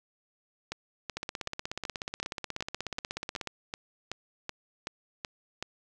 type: two click trains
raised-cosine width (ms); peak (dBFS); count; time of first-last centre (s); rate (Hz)
0.2; -17 / -17; 39 / 14; 1.17-3.473 / 0.72-5.626; 16.5 / 2.65
effects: none